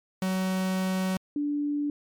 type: tone pair in turn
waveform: 45% pulse / sine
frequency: 187.5 / 291.5 Hz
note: F#3 / D4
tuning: +23 / -13 cents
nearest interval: minor sixth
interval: 764 cents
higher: second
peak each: -25 dBFS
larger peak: neither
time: 0.22-1.17 / 1.36-1.9 s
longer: first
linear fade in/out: 2 ms
effects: MP3 96 kbps